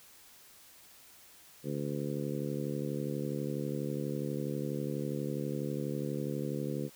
harmonic tone, 72.2 Hz, D2, 29 cents flat, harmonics 2 / 3 / 4 / 5 / 6 / 7, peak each -37 / -39 / -40 / -41 / -42 / -42 dBFS, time 1.63-6.9 s, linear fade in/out 50 ms, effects white hiss -57 dBFS RMS until 6.95 s

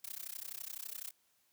blue noise with amplitude modulation, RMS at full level -41 dBFS, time 0.04-1.11 s, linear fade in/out 5 ms, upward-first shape sine, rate 31.9 Hz, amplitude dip 100%, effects white hiss -74 dBFS RMS until 1.52 s + high-pass 60 Hz 12 dB/octave

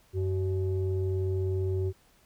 sine tone pair together, 93.66 / 378 Hz, F#2 / F#4, +22 / +37 cents, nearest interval 2 octaves, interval 2415 cents, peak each -26 / -30 dBFS, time 0.13-1.93 s, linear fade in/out 50 ms, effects tanh soft clip ceiling -21 dBFS + pink hiss -63 dBFS RMS until 2.25 s

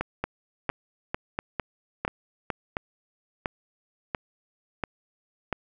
two click trains, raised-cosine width 0.5 ms, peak -12 / -12 dBFS, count 6 / 9, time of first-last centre 0.24-2.502 / 0.01-5.527 s, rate 2.21 / 1.45 Hz, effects none

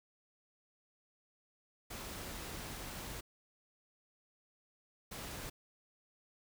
pink noise bursts at uneven times, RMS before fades -45 dBFS, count 2, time 1.9-3.21 / 5.11-5.5 s, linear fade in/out 10 ms, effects none

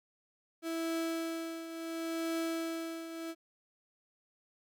35% pulse tone with tremolo, 328.6 Hz, E4, 5 cents flat, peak -30 dBFS, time 0.62-3.35 s, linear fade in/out 50 ms, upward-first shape triangle, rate 0.71 Hz, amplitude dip 70%, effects none

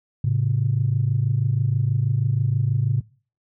sine tone pair together, 109.06 / 135.3 Hz, A2 / C#3, -15 / -42 cents, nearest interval major third, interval 373 cents, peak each -20 dBFS, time 0.24-3.01 s, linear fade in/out 5 ms, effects noise-tail reverb RT60 0.4 s tail -22 dB re dry + tanh soft clip ceiling -10 dBFS

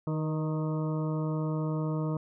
harmonic tone with a mistuned harmonic, 155.56 Hz, D#3, in tune, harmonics 1 / 2 / 3 / 4 / 6 / 7 / 8, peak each -29 / -35 / -39 / -41 / -45 / -46 / -47 dBFS, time 0.07-2.17 s, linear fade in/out 2 ms, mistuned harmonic 3, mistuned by +25 cents, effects none

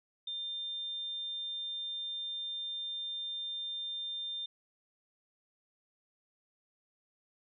sine tone, 3600 Hz, A7, 39 cents sharp, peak -36 dBFS, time 0.27-4.46 s, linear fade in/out 5 ms, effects none

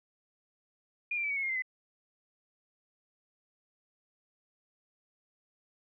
sine tone with pitch steps, 2429 / 2367 / 2306 / 2247 / 2189 / 2133 / 2078 / 2025 Hz, D#7 / D7 / D7 / C#7 / C#7 / C7 / C7 / B6, -42 / +13 / -32 / +23 / -22 / +33 / -12 / +43 cents, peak -30 dBFS, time 1.11-1.622 s, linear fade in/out 5 ms, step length 64 ms, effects none

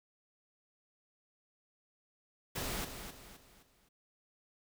pink noise with echo, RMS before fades -38 dBFS, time 2.55-2.85 s, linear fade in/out 10 ms, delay 260 ms, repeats 4, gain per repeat -8 dB, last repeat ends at 3.89 s, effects none

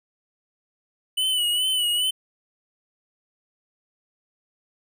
square tone with vibrato, 2970 Hz, F#7, 6 cents sharp, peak -21 dBFS, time 1.17-2.11 s, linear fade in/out 10 ms, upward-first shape sine, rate 2.4 Hz, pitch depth 55 cents each way, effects none

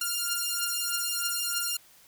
5% pulse beating tone pair, 1400 / 1403.2 Hz, F6 / F6, +4 / +8 cents, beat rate 3.2 Hz, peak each -19 dBFS, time 0.01-1.77 s, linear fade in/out 5 ms, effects white hiss -57 dBFS RMS until 2.07 s

